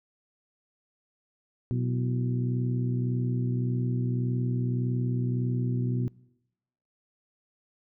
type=harmonic tone with a mistuned harmonic; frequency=61.74 Hz; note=B1; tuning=in tune; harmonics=2 / 3 / 4 / 5 / 6; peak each=-26 / -36 / -33 / -42 / -40 dBFS; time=1.71-6.08 s; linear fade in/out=0 ms; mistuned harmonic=5; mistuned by=+120 cents; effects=noise-tail reverb RT60 0.9 s tail -24 dB re dry